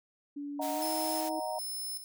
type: tone with pitch glide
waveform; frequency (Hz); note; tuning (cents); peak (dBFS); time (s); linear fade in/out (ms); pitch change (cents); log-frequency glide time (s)
sine; 287.1 to 316.7; D4 to D#4; -39 to +31; -36; 0.36-1.4; 10; +170; 0.71-0.85
type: chord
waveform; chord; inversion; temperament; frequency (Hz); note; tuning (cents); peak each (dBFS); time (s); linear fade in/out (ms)
sine; D# minor; none; equal; 622.3 / 740 / 932.3; D#5 / F#5 / A#5; 0 / 0 / 0; -36 / -37 / -38; 0.59-1.59; 5
type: high-pass noise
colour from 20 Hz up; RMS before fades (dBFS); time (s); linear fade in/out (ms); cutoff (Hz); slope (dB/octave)
white; -42; 0.61-1.3; 20; 570; 24
type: tone with tremolo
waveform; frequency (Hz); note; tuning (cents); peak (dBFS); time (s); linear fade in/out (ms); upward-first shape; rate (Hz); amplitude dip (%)
10% pulse; 5240; E8; -11; -30; 0.82-2.04; 0; square; 1.3; 65
effects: none